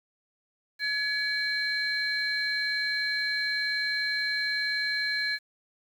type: tone cluster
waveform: sine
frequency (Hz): 1696 / 2266 / 4125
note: G#6 / C#7 / C8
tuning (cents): +36 / +37 / -25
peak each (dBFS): -28 / -34 / -30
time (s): 0.79-5.39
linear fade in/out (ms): 50
effects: tanh soft clip ceiling -18 dBFS + 9-bit

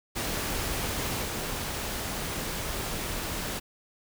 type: noise with level steps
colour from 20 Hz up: pink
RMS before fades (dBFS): -31 / -33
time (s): 0.15-3.6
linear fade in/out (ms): 20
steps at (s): 1.22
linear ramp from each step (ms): 20
effects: none

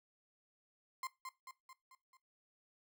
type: tone with echo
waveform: 35% pulse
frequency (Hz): 1047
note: C6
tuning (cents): +1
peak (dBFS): -38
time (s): 1.03-1.07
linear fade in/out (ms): 2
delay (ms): 220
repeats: 5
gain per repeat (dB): -5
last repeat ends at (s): 2.17
effects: noise-tail reverb RT60 0.2 s tail -17 dB re dry

